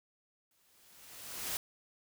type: noise with exponential growth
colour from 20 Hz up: white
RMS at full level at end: -35 dBFS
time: 0.51-1.57 s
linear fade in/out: 1 ms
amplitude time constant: 230 ms
effects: none